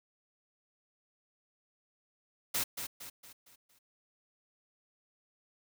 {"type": "noise with echo", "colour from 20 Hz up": "white", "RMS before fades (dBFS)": -32, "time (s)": [2.54, 2.64], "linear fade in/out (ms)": 10, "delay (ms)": 230, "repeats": 5, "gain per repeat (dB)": -7, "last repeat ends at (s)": 3.79, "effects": []}